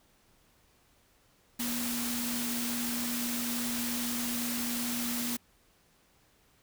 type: tone in noise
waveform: sine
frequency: 239.7 Hz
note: A#3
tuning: 48 cents sharp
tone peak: -34 dBFS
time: 1.59-5.37 s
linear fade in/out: 10 ms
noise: white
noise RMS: -35 dBFS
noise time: 1.59-5.37 s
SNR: -2 dB
effects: pink hiss -66 dBFS RMS until 6.62 s